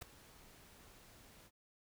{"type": "noise with ADSR envelope", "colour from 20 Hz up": "pink", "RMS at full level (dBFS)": -43, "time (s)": [0.01, 1.51], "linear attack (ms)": 13, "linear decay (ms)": 5, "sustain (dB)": -18, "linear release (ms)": 52, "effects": []}